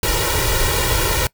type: noise with comb filter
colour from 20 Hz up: pink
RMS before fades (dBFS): -18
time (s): 0.03-1.27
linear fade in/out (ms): 2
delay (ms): 2.1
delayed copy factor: +1
effects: noise-tail reverb RT60 0.1 s tail -22 dB re dry